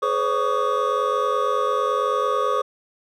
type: tone cluster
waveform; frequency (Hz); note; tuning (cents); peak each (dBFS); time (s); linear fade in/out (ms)
triangle; 423.6 / 509 / 558 / 1126 / 1227; G#4 / C5 / C#5 / C#6 / D#6; +34 / -48 / +11 / +27 / -25; -25 / -23 / -26 / -22 / -24; 0.02-2.62; 10
effects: none